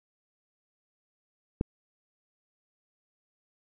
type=click; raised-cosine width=3 ms; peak=-13 dBFS; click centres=1.611 s; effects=none